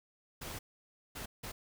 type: noise bursts at uneven times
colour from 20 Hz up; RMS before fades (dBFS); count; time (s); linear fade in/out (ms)
pink; -43; 3; 0.41-0.59 / 1.15-1.26 / 1.43-1.52; 10
effects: none